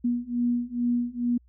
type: beating tone pair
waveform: sine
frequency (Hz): 240 / 242.3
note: B3 / B3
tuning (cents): -49 / -33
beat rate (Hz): 2.3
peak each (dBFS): -27 / -26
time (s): 0.04-1.38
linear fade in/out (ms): 10
effects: added 60 Hz sine -55 dBFS peak until 1.48 s